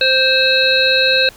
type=harmonic tone with a mistuned harmonic; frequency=523.3 Hz; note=C5; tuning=in tune; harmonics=1 / 3 / 5 / 7 / 8; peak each=-17 / -17 / -17 / -17 / -17 dBFS; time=0.01-1.29 s; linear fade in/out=2 ms; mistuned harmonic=7; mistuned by=+88 cents; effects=pink hiss -42 dBFS RMS until 1.36 s